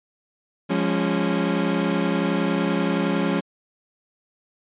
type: chord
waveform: 30% pulse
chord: Db major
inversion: first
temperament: equal with one note detuned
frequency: 174.61 / 205.3 / 277.2 Hz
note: F3 / Ab3 / Db4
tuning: 0 / -20 / 0 cents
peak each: -22 dBFS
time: 0.69-3.41 s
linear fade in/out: 20 ms
effects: resampled to 8000 Hz